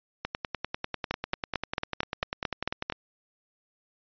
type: two click trains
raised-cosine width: 0.3 ms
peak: -14 / -11 dBFS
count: 28 / 9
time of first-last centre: 0.25-2.923 / 1.11-2.9 s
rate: 10.1 / 4.47 Hz
effects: resampled to 11025 Hz